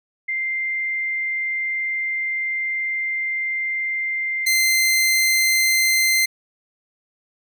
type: tone pair in turn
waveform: sine / sawtooth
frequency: 2093 / 2079 Hz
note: C7 / C7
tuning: 0 / -12 cents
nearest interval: unison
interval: 12 cents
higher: first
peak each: -21 / -12 dBFS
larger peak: second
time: 0.28-4.46 / 4.46-6.26 s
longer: first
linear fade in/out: 10 ms
effects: none